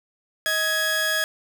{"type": "tone pair together", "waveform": "sawtooth", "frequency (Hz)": [633, 1667], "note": ["D#5", "G#6"], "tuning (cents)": [30, 6], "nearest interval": "octave + perfect fourth", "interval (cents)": 1676, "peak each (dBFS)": [-25, -18], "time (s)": [0.46, 1.24], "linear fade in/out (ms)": 0, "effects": []}